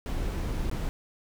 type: noise with dropouts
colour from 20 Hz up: brown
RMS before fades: -30 dBFS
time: 0.06-0.89 s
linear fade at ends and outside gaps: 0 ms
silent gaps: 0.571-0.575 / 0.698-0.714 s
effects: none